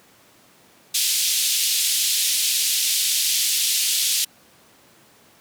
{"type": "band-pass noise", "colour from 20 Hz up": "pink", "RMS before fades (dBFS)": -21, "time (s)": [0.94, 4.25], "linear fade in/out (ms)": 10, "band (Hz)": [3100, 14000], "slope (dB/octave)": 24, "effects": ["pink hiss -53 dBFS RMS until 5.4 s", "high-pass 150 Hz 12 dB/octave"]}